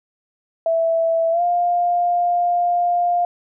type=tone with pitch glide; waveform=sine; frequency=659.3 to 702.6 Hz; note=E5 to F5; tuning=0 to +10 cents; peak=-15 dBFS; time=0.66-3.25 s; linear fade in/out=2 ms; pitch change=+110 cents; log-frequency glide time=1.31-1.42 s; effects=none